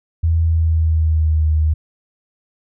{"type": "tone with pitch glide", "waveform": "sine", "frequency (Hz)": [82.1, 77.63], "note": ["E2", "D#2"], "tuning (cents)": [-6, -3], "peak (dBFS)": -12, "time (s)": [0.23, 1.74], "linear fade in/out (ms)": 10, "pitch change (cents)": -97, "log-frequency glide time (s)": [0.43, 1.47], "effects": []}